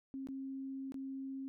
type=tone with dropouts; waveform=sine; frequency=268.5 Hz; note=C4; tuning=45 cents sharp; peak=-40 dBFS; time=0.14-1.48 s; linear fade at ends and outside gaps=0 ms; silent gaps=0.271-0.287 / 0.921-0.943 s; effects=none